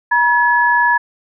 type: tone pair together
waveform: sine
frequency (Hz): 960 / 1702.6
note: B5 / G#6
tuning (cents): -49 / +43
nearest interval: minor seventh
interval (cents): 992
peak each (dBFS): -13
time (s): 0.11-0.98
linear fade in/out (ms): 10
effects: none